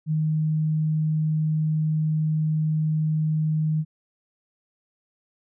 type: tone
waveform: sine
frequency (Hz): 155.6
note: D#3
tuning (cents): 0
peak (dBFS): -20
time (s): 0.06-3.85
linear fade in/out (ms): 50
effects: none